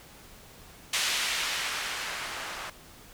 violet noise with low-pass filter sweep, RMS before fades -32 dBFS, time 0.93-2.7 s, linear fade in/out 5 ms, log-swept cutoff 2900 to 1100 Hz, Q 0.79, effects pink hiss -51 dBFS RMS until 3.13 s

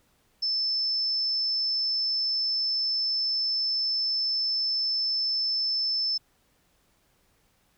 sine tone, 5274 Hz, E8, in tune, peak -24 dBFS, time 0.42-6.18 s, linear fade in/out 10 ms, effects pink hiss -67 dBFS RMS until 7.77 s

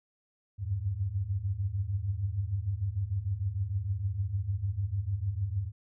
sine tone cluster, 81.5 / 95.3 / 101.9 Hz, E2 / G2 / G#2, -19 / -48 / -32 cents, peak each -38 / -34 / -31 dBFS, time 0.58-5.72 s, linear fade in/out 50 ms, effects none

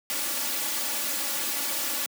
white noise with comb filter, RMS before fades -29 dBFS, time 0.1-2.06 s, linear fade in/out 0 ms, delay 3.5 ms, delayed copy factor +1, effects high-pass 200 Hz 12 dB/octave

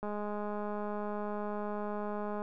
click train, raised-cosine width 1 ms, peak -25 dBFS, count 498, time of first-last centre 0.03-2.419 s, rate 208 Hz, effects none

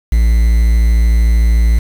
triangle tone with quantisation, 56.7 Hz, A#1, 47 cents flat, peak -5 dBFS, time 0.12-1.79 s, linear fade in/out 5 ms, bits 5, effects none

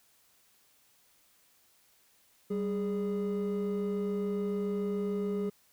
triangle tone pair together, 194.9 / 413.3 Hz, G3 / G#4, -10 / -8 cents, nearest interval octave + minor second, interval 1302 cents, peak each -30 / -30 dBFS, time 2.5-5.5 s, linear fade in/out 10 ms, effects tanh soft clip ceiling -21 dBFS + white hiss -66 dBFS RMS until 5.72 s

